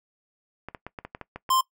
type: clicks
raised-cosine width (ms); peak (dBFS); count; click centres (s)
0.5; -21; 9; 0.686 / 0.748 / 0.866 / 0.988 / 1.05 / 1.149 / 1.213 / 1.36 / 1.492
type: tone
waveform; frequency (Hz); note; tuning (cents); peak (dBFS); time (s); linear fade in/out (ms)
square; 1046.5; C6; 0; -20; 1.5-1.61; 5
effects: noise-tail reverb RT60 0.1 s tail -20 dB re dry